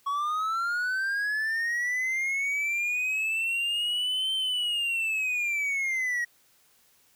triangle linear two-way sweep, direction up then down, 1108.7 to 3114 to 1889 Hz, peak -24 dBFS, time 0.06-6.25 s, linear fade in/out 10 ms, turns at 4.34 s, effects white hiss -63 dBFS RMS until 7.15 s

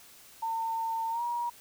sine tone with pitch glide, 905 to 952.2 Hz, A5 to A#5, +48 to +37 cents, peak -29 dBFS, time 0.42-1.5 s, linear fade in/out 10 ms, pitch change +89 cents, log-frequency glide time 1.1-1.22 s, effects white hiss -54 dBFS RMS until 1.6 s

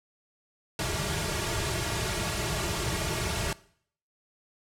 pink noise with comb filter, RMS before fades -30 dBFS, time 0.79-3.53 s, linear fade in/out 2 ms, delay 3.9 ms, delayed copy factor -0.85, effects noise-tail reverb RT60 0.6 s tail -20 dB re dry + low-pass 10000 Hz 12 dB/octave

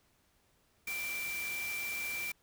sine tone in noise, 2349 Hz, D7, in tune, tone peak -36 dBFS, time 0.87-2.32 s, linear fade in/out 5 ms, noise white, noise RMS -43 dBFS, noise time 0.87-2.32 s, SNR +4 dB, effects pink hiss -71 dBFS RMS until 2.42 s

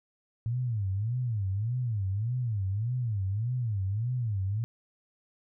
sine tone with vibrato, 109.7 Hz, A2, 5 cents flat, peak -27 dBFS, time 0.46-4.64 s, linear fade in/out 0 ms, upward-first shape sine, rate 1.7 Hz, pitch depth 250 cents each way, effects none

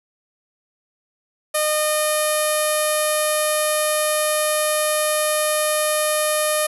sawtooth tone with low-pass filter, 610 Hz, D#5, 34 cents flat, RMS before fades -20 dBFS, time 1.54-6.67 s, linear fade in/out 10 ms, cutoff 11000 Hz, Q 7.5, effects none

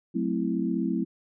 sine chord, F# half-diminished seventh, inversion none, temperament equal, 185 / 220 / 261.6 / 329.6 Hz, F#3 / A3 / C4 / E4, 0 / 0 / 0 / 0 cents, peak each -30 dBFS, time 0.14-1.05 s, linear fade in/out 20 ms, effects none

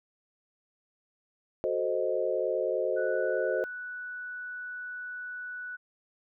sine chord, F# diminished seventh, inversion none, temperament equal, 370 / 440 / 523.3 / 622.3 Hz, F#4 / A4 / C5 / Eb5, 0 / 0 / 0 / 0 cents, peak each -33 / -33 / -30 / -32 dBFS, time 1.64-3.64 s, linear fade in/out 0 ms
sine tone, 1480 Hz, F#6, in tune, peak -36 dBFS, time 2.96-5.77 s, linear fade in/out 20 ms
effects none

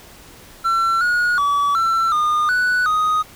triangle tone with pitch steps, 1350 / 1446 / 1144 / 1343 / 1218 / 1483 / 1248 Hz, E6 / F#6 / D6 / E6 / D#6 / F#6 / D#6, +41 / -40 / -46 / +32 / -37 / +4 / +5 cents, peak -13 dBFS, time 0.64-3.23 s, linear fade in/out 20 ms, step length 370 ms, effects pink hiss -43 dBFS RMS until 3.35 s

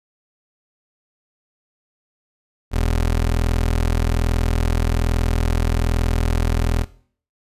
25% pulse tone, 41.2 Hz, E1, in tune, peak -13 dBFS, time 2.71-6.86 s, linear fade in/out 50 ms, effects noise-tail reverb RT60 0.5 s tail -18 dB re dry + resampled to 32000 Hz

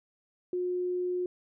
sine tone, 360 Hz, F#4, 47 cents flat, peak -28 dBFS, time 0.53-1.26 s, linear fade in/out 2 ms, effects none

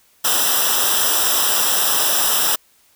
white noise with comb filter, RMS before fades -17 dBFS, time 0.24-2.56 s, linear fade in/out 10 ms, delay 0.45 ms, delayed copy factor -0.9, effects white hiss -56 dBFS RMS until 2.95 s

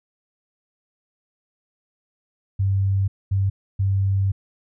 sine tone bursts at uneven times, 97.5 Hz, G2, 9 cents flat, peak -17 dBFS, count 3, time 2.59-3.08 / 3.31-3.5 / 3.79-4.32 s, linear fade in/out 10 ms, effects none

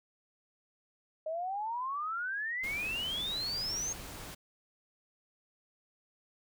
sine exponential sweep, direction up, 617 to 6550 Hz, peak -33 dBFS, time 1.26-3.93 s, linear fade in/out 5 ms
pink noise, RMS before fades -45 dBFS, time 2.63-4.35 s, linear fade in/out 10 ms
effects none

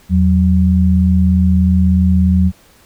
sine tone pair together, 82.34 / 185.5 Hz, E2 / F#3, -1 / +5 cents, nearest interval octave + major second, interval 1406 cents, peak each -11 dBFS, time 0.09-2.52 s, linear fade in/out 50 ms, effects pink hiss -48 dBFS RMS until 2.85 s

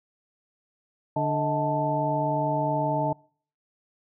harmonic tone with a mistuned harmonic, 146.83 Hz, D3, in tune, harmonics 1 / 2 / 3 / 4 / 5 / 6, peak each -29 / -31 / -37 / -28 / -38 / -27 dBFS, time 1.16-3.13 s, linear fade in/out 5 ms, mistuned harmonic 4, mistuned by +120 cents, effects noise-tail reverb RT60 0.5 s tail -26 dB re dry

